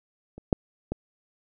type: clicks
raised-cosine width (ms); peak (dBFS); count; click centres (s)
2; -28 / -6 / -15; 3; 0.38 / 0.528 / 0.92
effects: none